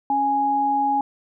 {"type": "tone pair together", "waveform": "sine", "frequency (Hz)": [277.2, 830.6], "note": ["C#4", "G#5"], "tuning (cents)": [0, 0], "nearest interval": "octave + perfect fifth", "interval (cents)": 1900, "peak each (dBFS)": [-27, -18], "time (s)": [0.1, 1.01], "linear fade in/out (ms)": 2, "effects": []}